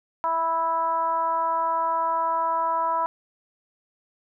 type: tone with frequency modulation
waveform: sine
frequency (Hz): 986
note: B5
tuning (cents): -3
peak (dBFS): -21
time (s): 0.24-3.06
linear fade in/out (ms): 0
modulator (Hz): 328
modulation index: 0.75
effects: none